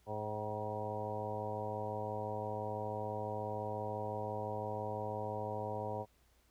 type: harmonic tone with a mistuned harmonic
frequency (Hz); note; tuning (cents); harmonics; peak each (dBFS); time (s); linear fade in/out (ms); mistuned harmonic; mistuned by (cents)
105.9; G#2; +34; 1 / 2 / 3 / 4 / 5 / 6 / 7 / 8 / 9; -44 / -49 / -52 / -45 / -43 / -46 / -44 / -55 / -45; 0.06-6.06; 50; 7; +47
effects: added 60 Hz sine -70 dBFS peak until 6.5 s + pink hiss -72 dBFS RMS until 6.5 s